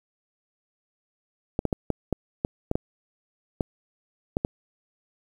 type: clicks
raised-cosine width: 2 ms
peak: -10 dBFS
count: 11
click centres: 1.591 / 1.653 / 1.728 / 1.903 / 2.127 / 2.449 / 2.714 / 2.755 / 3.608 / 4.369 / 4.449 s
effects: 8-bit